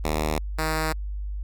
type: tone pair in turn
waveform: 5% pulse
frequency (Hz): 77.1 / 157.62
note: D#2 / D#3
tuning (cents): -15 / +23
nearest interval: octave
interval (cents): 1238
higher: second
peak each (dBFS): -13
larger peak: neither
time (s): 0.04-0.39 / 0.58-0.93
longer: neither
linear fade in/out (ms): 10
effects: added 50 Hz sine -28 dBFS peak until 1.43 s